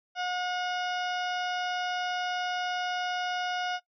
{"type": "harmonic tone with a mistuned harmonic", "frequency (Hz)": 723, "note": "F#5", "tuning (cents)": -40, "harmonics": [1, 2, 3, 4, 5, 6, 7, 8], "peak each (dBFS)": [-31, -34, -42, -39, -45, -54, -45, -48], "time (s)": [0.15, 3.8], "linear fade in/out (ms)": 50, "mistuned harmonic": 6, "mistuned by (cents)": 22, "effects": ["noise-tail reverb RT60 0.1 s tail -19 dB re dry"]}